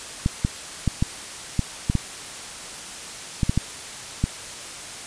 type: clicks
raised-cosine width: 5 ms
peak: -7 dBFS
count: 11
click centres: 0.261 / 0.449 / 0.877 / 1.025 / 1.593 / 1.899 / 1.953 / 3.432 / 3.495 / 3.576 / 4.24 s
effects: white hiss -36 dBFS RMS until 5.06 s + resampled to 22050 Hz